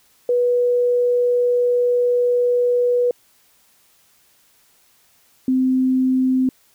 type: tone pair in turn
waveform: sine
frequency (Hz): 488.5 / 258.8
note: B4 / C4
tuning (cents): -19 / -19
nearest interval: major seventh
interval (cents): 1100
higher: first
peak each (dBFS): -14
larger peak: neither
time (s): 0.29-3.11 / 5.48-6.49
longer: first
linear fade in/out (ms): 2
effects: white hiss -57 dBFS RMS until 6.74 s